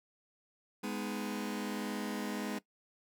sawtooth chord, G# minor, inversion none, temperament just, 207.7 / 249.2 / 311.5 Hz, G#3 / B3 / D#4, 0 / +16 / +2 cents, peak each -34 / -37 / -38 dBFS, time 0.83-2.59 s, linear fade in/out 10 ms, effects noise-tail reverb RT60 0.1 s tail -18 dB re dry

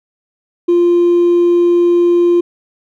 triangle tone with hard clipping, 347.8 Hz, F4, 7 cents flat, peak -7 dBFS, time 0.68-2.41 s, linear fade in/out 10 ms, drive 2 dB, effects none

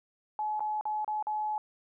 sine tone with dropouts, 852 Hz, G#5, 44 cents sharp, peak -29 dBFS, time 0.39-1.58 s, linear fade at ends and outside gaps 1 ms, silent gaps 0.595-0.605 / 0.811-0.854 / 1.046-1.078 / 1.226-1.269 s, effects none

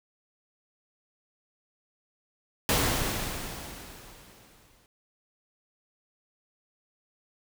pink noise with exponential decay, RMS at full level -23 dBFS, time 2.69-4.86 s, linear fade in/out 1 ms, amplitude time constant 470 ms, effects none

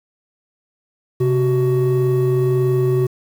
triangle tone pair together, 131.6 / 373.2 Hz, C3 / F#4, +10 / +15 cents, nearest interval octave + tritone, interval 1805 cents, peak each -14 dBFS, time 1.2-3.07 s, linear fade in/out 10 ms, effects tanh soft clip ceiling -6 dBFS + 7-bit

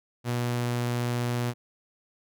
sawtooth tone, 121 Hz, B2, 35 cents flat, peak -22 dBFS, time 0.24-1.54 s, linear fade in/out 50 ms, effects none

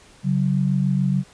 sine tone pair together, 140.1 / 187.01 Hz, C#3 / F#3, +19 / +19 cents, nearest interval perfect fourth, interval 500 cents, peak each -20 dBFS, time 0.23-1.24 s, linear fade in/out 50 ms, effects pink hiss -50 dBFS RMS until 1.33 s + resampled to 22050 Hz

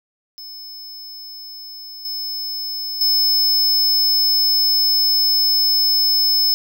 square tone with level steps, 5220 Hz, E8, 18 cents flat, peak -33 / -24 / -14 dBFS, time 0.38-6.54 s, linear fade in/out 0 ms, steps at 2.05 / 3.01 s, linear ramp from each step 2 ms, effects none

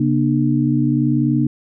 sine tone cluster, 136.2 / 239.3 / 300 Hz, C#3 / A#3 / D4, -30 / +46 / +37 cents, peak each -18 dBFS, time 0-1.47 s, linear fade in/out 5 ms, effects none

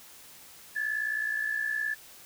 sine tone pair together, 1678 / 1737.2 Hz, G#6 / A6, +17 / -23 cents, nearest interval minor second, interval 60 cents, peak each -34 / -29 dBFS, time 0.75-1.95 s, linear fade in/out 20 ms, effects white hiss -51 dBFS RMS until 2.25 s

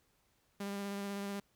sawtooth tone with vibrato, 200 Hz, G3, 35 cents sharp, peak -34 dBFS, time 0.6-1.4 s, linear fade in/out 5 ms, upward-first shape square, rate 16 Hz, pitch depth 11 cents each way, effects pink hiss -74 dBFS RMS until 1.55 s

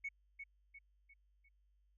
sine tone with echo, 2217 Hz, C#7, in tune, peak -38 dBFS, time 0.04-0.09 s, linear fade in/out 10 ms, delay 350 ms, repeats 4, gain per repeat -7 dB, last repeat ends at 1.49 s, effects tanh soft clip ceiling -35 dBFS + added 50 Hz sine -70 dBFS peak until 1.97 s

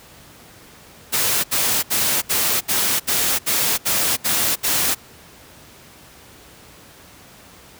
white noise bursts, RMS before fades -19 dBFS, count 10, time 1.12-4.95 s, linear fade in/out 20 ms, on 320 ms, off 70 ms, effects pink hiss -45 dBFS RMS until 7.79 s + high-pass 60 Hz 12 dB/octave

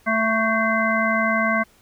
harmonic tone with a mistuned harmonic, 222 Hz, A3, 16 cents sharp, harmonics 1 / 3 / 5 / 7 / 9, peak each -24 / -24 / -24 / -24 / -24 dBFS, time 0.06-1.64 s, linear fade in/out 20 ms, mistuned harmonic 9, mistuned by +50 cents, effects pink hiss -56 dBFS RMS until 1.81 s

